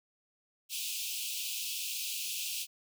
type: high-pass noise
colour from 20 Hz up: pink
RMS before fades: -37 dBFS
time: 0.69-2.67 s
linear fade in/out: 50 ms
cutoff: 2500 Hz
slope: 96 dB/octave
effects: none